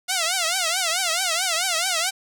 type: tone with vibrato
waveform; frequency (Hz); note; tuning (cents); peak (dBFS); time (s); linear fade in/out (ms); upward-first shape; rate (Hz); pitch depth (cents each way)
5% pulse; 703; F5; +11; -9; 0.08-2.11; 20; triangle; 4.6; 190
effects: none